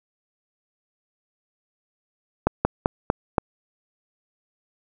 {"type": "slowing click train", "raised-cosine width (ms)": 1, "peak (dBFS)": -3, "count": 5, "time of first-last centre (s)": [2.47, 3.382], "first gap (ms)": 180, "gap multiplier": 1.16, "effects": []}